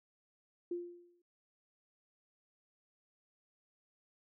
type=tone with exponential decay; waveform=sine; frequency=349.2 Hz; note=F4; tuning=in tune; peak=-33 dBFS; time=0.71-1.22 s; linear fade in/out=5 ms; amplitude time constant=110 ms; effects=noise-tail reverb RT60 0.3 s tail -25 dB re dry